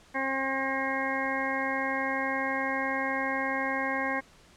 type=harmonic tone; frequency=268.2 Hz; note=C4; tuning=43 cents sharp; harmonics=1 / 2 / 3 / 4 / 6 / 7 / 8; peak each=-35 / -35 / -35 / -35 / -35 / -35 / -35 dBFS; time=0.14-4.21 s; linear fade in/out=20 ms; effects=pink hiss -57 dBFS RMS until 4.56 s + low-pass 8000 Hz 12 dB/octave